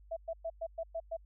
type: tone bursts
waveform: sine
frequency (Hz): 659.3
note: E5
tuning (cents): 0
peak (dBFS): -34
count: 7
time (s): 0.11-1.169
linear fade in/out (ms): 10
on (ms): 57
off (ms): 110
effects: added 50 Hz sine -55 dBFS peak until 1.25 s